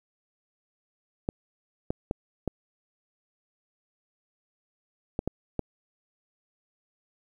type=clicks; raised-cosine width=2 ms; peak=-14 dBFS; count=7; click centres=1.289 / 1.905 / 2.111 / 2.477 / 5.191 / 5.276 / 5.593 s; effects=9-bit